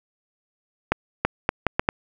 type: accelerating click train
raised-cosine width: 0.5 ms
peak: -3 dBFS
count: 6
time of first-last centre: 0.92-1.889 s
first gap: 330 ms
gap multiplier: 0.73
effects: none